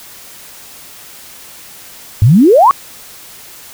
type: exponential sweep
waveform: sine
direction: up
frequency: 96.8 to 1174.7 Hz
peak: -3 dBFS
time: 2.22-2.71 s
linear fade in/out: 0 ms
effects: white hiss -35 dBFS RMS until 3.73 s